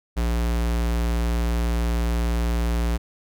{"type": "tone", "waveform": "square", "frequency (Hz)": 58.27, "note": "A#1", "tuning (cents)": 0, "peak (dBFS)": -21, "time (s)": [0.16, 2.98], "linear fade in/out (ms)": 20, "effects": []}